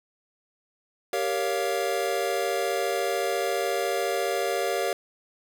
square chord, G half-diminished seventh, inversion none, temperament equal with one note detuned, 392 / 466.2 / 561.8 / 698.5 Hz, G4 / Bb4 / Db5 / F5, 0 / 0 / +23 / 0 cents, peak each -31 dBFS, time 1.13-4.93 s, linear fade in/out 2 ms, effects none

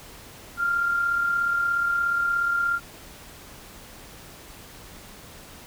sine tone with amplitude modulation, 1393 Hz, F6, 5 cents flat, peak -19 dBFS, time 0.57-2.8 s, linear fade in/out 50 ms, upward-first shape sine, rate 36.9 Hz, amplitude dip 40%, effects pink hiss -45 dBFS RMS until 5.66 s

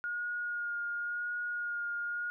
sine tone with vibrato, 1430 Hz, F6, 41 cents sharp, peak -33 dBFS, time 0.04-2.3 s, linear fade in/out 0 ms, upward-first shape sine, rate 0.93 Hz, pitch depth 16 cents each way, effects none

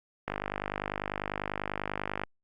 click train, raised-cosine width 0.5 ms, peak -16 dBFS, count 99, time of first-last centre 0.28-2.236 s, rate 50.1 Hz, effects Opus 48 kbps

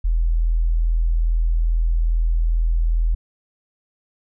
sine tone, 41.2 Hz, E1, in tune, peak -15 dBFS, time 0.04-3.15 s, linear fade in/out 10 ms, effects none

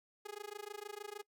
sawtooth tone with amplitude modulation, 415.3 Hz, G#4, in tune, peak -37 dBFS, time 0.25-1.23 s, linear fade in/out 10 ms, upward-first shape sine, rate 26.5 Hz, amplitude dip 100%, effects noise-tail reverb RT60 0.1 s tail -23 dB re dry

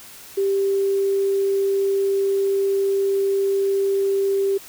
sine tone, 392.8 Hz, G4, 4 cents sharp, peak -17 dBFS, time 0.37-4.58 s, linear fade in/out 10 ms, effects white hiss -42 dBFS RMS until 4.68 s

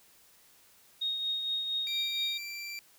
sine tone with tremolo, 3729 Hz, A#7, in tune, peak -28 dBFS, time 1.01-2.38 s, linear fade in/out 10 ms, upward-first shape triangle, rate 4.3 Hz, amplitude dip 45%
25% pulse tone, 2351 Hz, D7, 1 cent sharp, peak -34 dBFS, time 1.87-2.79 s, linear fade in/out 0 ms
effects white hiss -61 dBFS RMS until 2.98 s

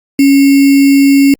sine tone with sample-and-hold, 277.2 Hz, C#4, in tune, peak -3 dBFS, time 0.19-1.34 s, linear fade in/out 2 ms, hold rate 2450 Hz, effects Opus 48 kbps

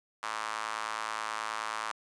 square tone with high-pass filter, 54.7 Hz, A1, 9 cents flat, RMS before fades -36 dBFS, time 0.23-1.92 s, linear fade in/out 0 ms, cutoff 1100 Hz, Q 2.7, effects resampled to 22050 Hz + 9-bit

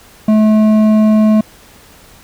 sine tone with hard clipping, 215.6 Hz, A3, 35 cents flat, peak -8 dBFS, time 0.28-1.41 s, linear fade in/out 5 ms, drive 8 dB, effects pink hiss -42 dBFS RMS until 2.23 s

